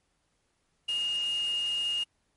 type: tone in noise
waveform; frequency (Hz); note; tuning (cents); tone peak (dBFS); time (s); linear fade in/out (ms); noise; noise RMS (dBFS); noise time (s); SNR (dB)
sine; 2845; F7; +31; -27; 0.88-2.04; 10; white; -45; 0.88-2.04; +15
effects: pink hiss -74 dBFS RMS until 2.36 s + MP3 48 kbps